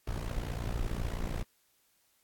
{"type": "noise with amplitude modulation", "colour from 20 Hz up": "brown", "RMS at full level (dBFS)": -30, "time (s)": [0.07, 1.43], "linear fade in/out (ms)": 5, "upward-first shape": "sine", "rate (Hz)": 58.3, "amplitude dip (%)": 90, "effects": ["white hiss -71 dBFS RMS until 2.23 s", "AAC 64 kbps"]}